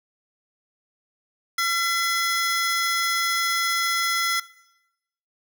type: tone cluster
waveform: square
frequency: 1363 / 2016 / 3365 / 5190 Hz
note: F6 / B6 / G#7 / E8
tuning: -43 / +35 / +22 / -28 cents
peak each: -25 / -26 / -31 / -30 dBFS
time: 1.58-4.4 s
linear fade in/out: 5 ms
effects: noise-tail reverb RT60 0.9 s tail -19 dB re dry